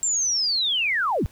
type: linear sweep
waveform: sine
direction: down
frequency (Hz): 7459 to 35.15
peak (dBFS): -20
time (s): 0.03-1.26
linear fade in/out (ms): 0
effects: pink hiss -54 dBFS RMS until 1.31 s